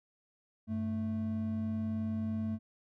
triangle tone pair together, 96.93 / 220 Hz, G2 / A3, -19 / 0 cents, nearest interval octave + major second, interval 1419 cents, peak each -36 / -31 dBFS, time 0.67-2.59 s, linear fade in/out 50 ms, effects none

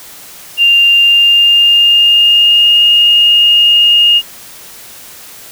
sine tone with pitch glide, 2794 to 2844 Hz, F7 to F7, 0 to +31 cents, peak -4 dBFS, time 0.57-4.22 s, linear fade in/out 50 ms, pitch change +31 cents, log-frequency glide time 0.94-2.79 s, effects white hiss -33 dBFS RMS until 5.51 s

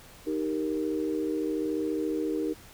sine chord, Eb major, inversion none, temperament equal, 311.1 / 392 / 466.2 Hz, Eb4 / G4 / Bb4, 0 / 0 / 0 cents, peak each -29 / -33 / -33 dBFS, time 0.26-2.54 s, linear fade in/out 20 ms, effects pink hiss -51 dBFS RMS until 2.73 s

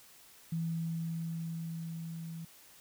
sine tone with level ramp, 164.81 Hz, E3, in tune, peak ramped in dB -31 to -40 dBFS, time 0.52-2.45 s, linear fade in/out 5 ms, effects white hiss -58 dBFS RMS until 2.8 s

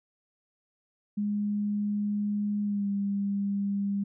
sine tone with pitch glide, 206.5 to 200 Hz, G#3 to G3, -10 to +35 cents, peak -26 dBFS, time 1.17-4.04 s, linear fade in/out 10 ms, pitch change -55 cents, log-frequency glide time 2.63-2.88 s, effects none

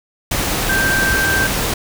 sine tone in noise, 1568 Hz, G6, in tune, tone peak -15 dBFS, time 0.69-1.47 s, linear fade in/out 5 ms, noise pink, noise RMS -19 dBFS, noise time 0.31-1.74 s, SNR +1 dB, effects none

